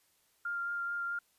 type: tone with vibrato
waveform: sine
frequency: 1396.9 Hz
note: F6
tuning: in tune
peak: -33 dBFS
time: 0.45-1.19 s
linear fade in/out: 5 ms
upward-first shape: sine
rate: 4.6 Hz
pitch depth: 12 cents each way
effects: white hiss -71 dBFS RMS until 1.38 s + resampled to 32000 Hz